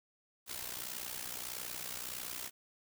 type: noise with amplitude modulation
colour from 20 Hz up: white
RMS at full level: -39 dBFS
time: 0.46-2.51 s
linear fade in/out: 50 ms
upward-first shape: sine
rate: 61.6 Hz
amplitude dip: 75%
effects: none